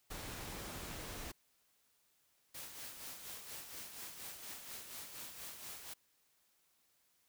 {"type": "noise", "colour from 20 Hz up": "pink", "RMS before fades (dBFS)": -46, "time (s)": [0.1, 1.32], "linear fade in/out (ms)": 10}
{"type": "noise with tremolo", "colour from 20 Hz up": "white", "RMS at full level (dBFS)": -47, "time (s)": [2.54, 5.94], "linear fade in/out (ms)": 10, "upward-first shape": "sine", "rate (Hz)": 4.2, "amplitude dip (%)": 50}
{"effects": ["white hiss -75 dBFS RMS until 7.28 s"]}